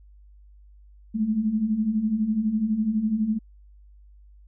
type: beating tone pair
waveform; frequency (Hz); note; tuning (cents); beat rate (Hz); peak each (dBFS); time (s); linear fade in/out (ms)
sine; 207.7 / 219.7; G#3 / A3; 0 / -2; 12; -28 / -22; 1.14-3.39; 20
effects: added 50 Hz sine -48 dBFS peak until 4.47 s